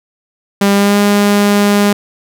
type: tone with pitch glide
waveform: sawtooth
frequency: 200 to 204.1 Hz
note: G3 to G#3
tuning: +35 to -30 cents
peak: -4 dBFS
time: 0.61-1.93 s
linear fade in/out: 5 ms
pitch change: +35 cents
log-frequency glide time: 0.74-0.98 s
effects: none